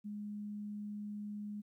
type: tone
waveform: sine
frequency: 207.7 Hz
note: G#3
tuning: in tune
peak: -40 dBFS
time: 0.04-1.62 s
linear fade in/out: 20 ms
effects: 13-bit